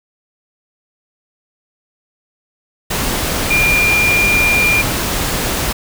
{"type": "tone in noise", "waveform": "sine", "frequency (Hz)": 2400, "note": "D7", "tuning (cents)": 37, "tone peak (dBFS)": -11, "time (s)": [3.5, 4.82], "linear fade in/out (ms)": 10, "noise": "pink", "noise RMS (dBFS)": -18, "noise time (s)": [2.9, 5.73], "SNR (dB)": 4, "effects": []}